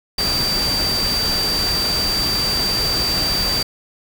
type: tone in noise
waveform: sine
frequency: 4664 Hz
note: D8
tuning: 13 cents flat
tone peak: -18 dBFS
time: 0.18-3.63 s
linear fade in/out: 5 ms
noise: pink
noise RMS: -24 dBFS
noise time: 0.18-3.63 s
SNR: +3 dB
effects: none